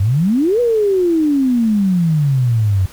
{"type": "exponential two-way sweep", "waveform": "sine", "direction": "up then down", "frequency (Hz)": [91.2, 493.9, 91.2], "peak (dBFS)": -11, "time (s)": [0, 2.86], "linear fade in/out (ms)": 5, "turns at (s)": 0.6, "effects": ["pink hiss -40 dBFS RMS until 2.92 s"]}